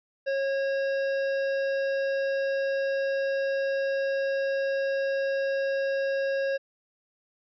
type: harmonic tone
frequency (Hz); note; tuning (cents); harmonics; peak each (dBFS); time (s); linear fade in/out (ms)
546; C#5; -26; 1 / 3 / 5 / 7 / 9 / 10; -25 / -34 / -43 / -50 / -50 / -54; 0.26-6.58; 20
effects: none